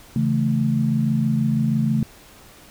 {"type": "chord", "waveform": "sine", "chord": "A major", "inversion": "first", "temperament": "equal", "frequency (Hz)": [138.59, 164.81, 220], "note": ["C#3", "E3", "A3"], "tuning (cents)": [0, 0, 0], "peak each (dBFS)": [-21, -25, -20], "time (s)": [0.16, 2.03], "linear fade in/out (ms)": 2, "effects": ["pink hiss -47 dBFS RMS until 2.7 s"]}